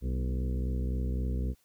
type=harmonic tone with a mistuned harmonic; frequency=63.7 Hz; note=C2; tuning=46 cents flat; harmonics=1 / 2 / 3 / 4 / 5 / 6 / 7 / 8; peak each=-29 / -37 / -40 / -41 / -47 / -48 / -47 / -51 dBFS; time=0.01-1.55 s; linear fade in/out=50 ms; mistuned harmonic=4; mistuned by=-55 cents; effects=white hiss -69 dBFS RMS until 1.64 s